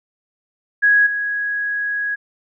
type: tone with level steps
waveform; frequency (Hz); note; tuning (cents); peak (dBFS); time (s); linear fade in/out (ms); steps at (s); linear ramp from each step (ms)
sine; 1661.2; G#6; 0; -10 / -19; 0.82-2.16; 20; 1.06; 10
effects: none